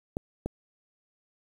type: clicks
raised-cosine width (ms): 2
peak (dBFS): -17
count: 2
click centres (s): 0.169 / 0.46
effects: 8-bit